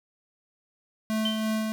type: tone with tremolo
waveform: square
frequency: 218.3 Hz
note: A3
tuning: 13 cents flat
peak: -25 dBFS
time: 1.1-1.72 s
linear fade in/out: 0 ms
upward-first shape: sine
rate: 3 Hz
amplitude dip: 30%
type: tone with exponential decay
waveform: sine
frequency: 3100 Hz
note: G7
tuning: 20 cents flat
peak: -24 dBFS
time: 1.25-1.56 s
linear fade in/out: 5 ms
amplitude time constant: 66 ms
effects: none